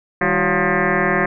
sine tone with frequency modulation, 700 Hz, F5, 4 cents sharp, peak -14 dBFS, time 0.21-1.26 s, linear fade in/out 5 ms, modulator 180 Hz, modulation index 7.3, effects none

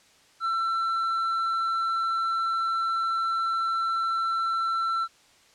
triangle tone with hard clipping, 1343 Hz, E6, 32 cents sharp, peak -25 dBFS, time 0.4-5.08 s, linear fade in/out 50 ms, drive 7 dB, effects white hiss -58 dBFS RMS until 5.54 s + low-pass 7000 Hz 12 dB/octave

